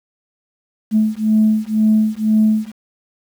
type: beating tone pair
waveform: sine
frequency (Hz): 215.6 / 217.6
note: A3 / A3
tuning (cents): -35 / -19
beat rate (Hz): 2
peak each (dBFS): -14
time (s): 0.91-2.72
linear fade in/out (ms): 50
effects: tanh soft clip ceiling -5 dBFS + 7-bit